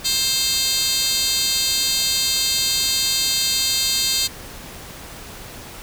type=tone with high-pass filter; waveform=10% pulse; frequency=527 Hz; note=C5; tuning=12 cents sharp; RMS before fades=-20 dBFS; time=0.04-4.28 s; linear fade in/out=20 ms; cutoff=4700 Hz; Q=6.8; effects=pink hiss -37 dBFS RMS until 5.82 s